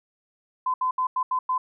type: tone bursts at uneven times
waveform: sine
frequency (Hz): 1021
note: C6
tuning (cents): -43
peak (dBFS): -21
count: 6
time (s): 0.66-0.74 / 0.81-0.91 / 0.98-1.07 / 1.16-1.23 / 1.31-1.39 / 1.49-1.58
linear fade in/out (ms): 5
effects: none